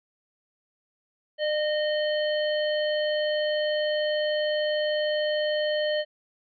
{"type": "harmonic tone with a mistuned harmonic", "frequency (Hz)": 615, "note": "D#5", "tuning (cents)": -20, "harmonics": [1, 3, 5, 7], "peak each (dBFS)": [-24, -33, -33, -39], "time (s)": [1.38, 6.05], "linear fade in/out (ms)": 50, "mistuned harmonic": 1, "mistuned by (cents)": -30, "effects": []}